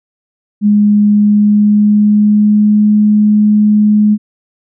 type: tone with pitch glide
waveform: sine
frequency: 207.5 to 210.4 Hz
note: G#3 to G#3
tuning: -1 to +23 cents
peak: -5 dBFS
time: 0.61-4.18 s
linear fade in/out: 50 ms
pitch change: +24 cents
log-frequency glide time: 1.1-2.95 s
effects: none